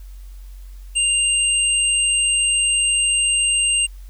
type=tone pair together; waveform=sine; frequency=2794 / 8373 Hz; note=F7 / C9; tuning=0 / 0 cents; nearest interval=octave + perfect fifth; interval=1900 cents; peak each=-18 dBFS; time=0.95-3.87 s; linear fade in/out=20 ms; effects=added 46 Hz sine -34 dBFS peak until 4.09 s + white hiss -55 dBFS RMS until 4.09 s